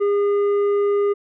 triangle tone with tanh clipping, 406.4 Hz, G#4, 38 cents flat, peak -17 dBFS, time 0-1.14 s, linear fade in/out 20 ms, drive 11 dB, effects none

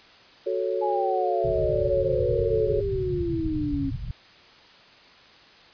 sine chord, F# minor, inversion none, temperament equal, 370 / 440 / 554.4 Hz, F#4 / A4 / C#5, 0 / 0 / 0 cents, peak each -28 dBFS, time 0.46-2.81 s, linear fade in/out 10 ms
sine exponential sweep, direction down, 850 to 269.1 Hz, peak -25 dBFS, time 0.81-3.91 s, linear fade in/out 20 ms
white low-pass noise, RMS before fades -31 dBFS, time 1.44-4.11 s, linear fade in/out 2 ms, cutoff 150 Hz, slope 48 dB/octave
effects white hiss -51 dBFS RMS until 5.73 s + resampled to 11025 Hz

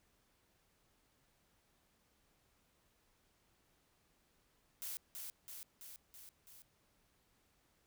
blue noise with echo, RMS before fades -44 dBFS, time 4.82-4.97 s, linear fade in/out 0 ms, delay 330 ms, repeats 5, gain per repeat -3 dB, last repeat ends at 6.62 s, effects pink hiss -75 dBFS RMS until 7.86 s

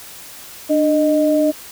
sine tone pair together, 298.2 / 617 Hz, D4 / D#5, +27 / -15 cents, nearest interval octave + minor second, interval 1258 cents, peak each -15 dBFS, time 0.69-1.52 s, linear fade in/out 20 ms, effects white hiss -37 dBFS RMS until 1.71 s

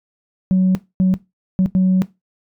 sine tone bursts at uneven times, 186.2 Hz, F#3, 11 cents sharp, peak -9 dBFS, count 4, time 0.51-0.75 / 1-1.14 / 1.59-1.66 / 1.75-2.02 s, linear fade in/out 0 ms, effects noise-tail reverb RT60 0.2 s tail -18 dB re dry + tanh soft clip ceiling -9 dBFS

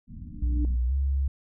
pink low-pass noise, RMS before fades -40 dBFS, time 0.07-0.79 s, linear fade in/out 50 ms, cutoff 250 Hz, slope 96 dB/octave
sine tone with exponential growth, 296.6 Hz, D4, 17 cents sharp, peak -28 dBFS, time 0.09-0.65 s, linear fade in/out 1 ms, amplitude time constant 120 ms
sine tone with pitch glide, 60.9 to 68.36 Hz, B1 to C#2, -24 to -24 cents, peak -22 dBFS, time 0.42-1.28 s, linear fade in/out 5 ms, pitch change +200 cents, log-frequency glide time 0.87-0.93 s
effects none

